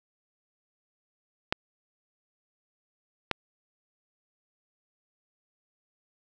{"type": "clicks", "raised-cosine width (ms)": 0.3, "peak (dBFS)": [-8, -9], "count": 2, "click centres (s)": [1.525, 3.313], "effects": []}